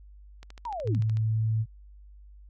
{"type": "click train", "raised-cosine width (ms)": 0.2, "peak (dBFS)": -29, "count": 11, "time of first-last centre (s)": [0.43, 1.171], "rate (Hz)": 13.5}
{"type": "linear sweep", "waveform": "sine", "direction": "down", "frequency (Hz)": [987.8, 87.31], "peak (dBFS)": -31, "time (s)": [0.65, 1.02], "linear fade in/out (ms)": 5}
{"type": "tone with pitch glide", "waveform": "sine", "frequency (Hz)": [110, 110.7], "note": ["A2", "A2"], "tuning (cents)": [0, 11], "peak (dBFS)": -23, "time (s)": [0.84, 1.66], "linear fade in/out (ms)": 50, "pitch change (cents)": 11, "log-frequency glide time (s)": [1.21, 1.39]}
{"effects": ["added 50 Hz sine -47 dBFS peak until 2.49 s"]}